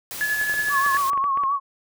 white noise, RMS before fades -33 dBFS, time 0.11-1.1 s, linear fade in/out 0 ms
sine tone with tremolo, 1709 Hz, G#6, 49 cents sharp, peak -19 dBFS, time 0.21-0.97 s, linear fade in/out 0 ms, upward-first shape sine, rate 11 Hz, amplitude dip 45%
clicks, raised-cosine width 0.5 ms, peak -20 dBFS, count 12, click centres 0.414 / 0.496 / 0.54 / 0.593 / 0.685 / 0.864 / 0.948 / 1.133 / 1.176 / 1.241 / 1.374 / 1.436 s
sine tone with vibrato, 1108.7 Hz, C#6, in tune, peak -19 dBFS, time 0.69-1.6 s, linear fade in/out 50 ms, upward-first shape triangle, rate 7.4 Hz, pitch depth 71 cents each way
effects none

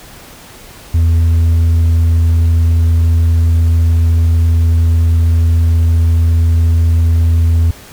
triangle tone with hard clipping, 82.8 Hz, E2, 8 cents sharp, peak -6 dBFS, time 0.94-7.71 s, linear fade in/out 5 ms, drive 1 dB, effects pink hiss -36 dBFS RMS until 7.92 s

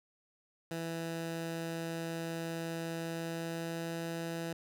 15% pulse tone with pitch glide, 165.4 to 166.45 Hz, E3 to E3, +6 to +17 cents, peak -30 dBFS, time 0.71-4.53 s, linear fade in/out 2 ms, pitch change +11 cents, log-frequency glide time 2.98-3.94 s, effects none

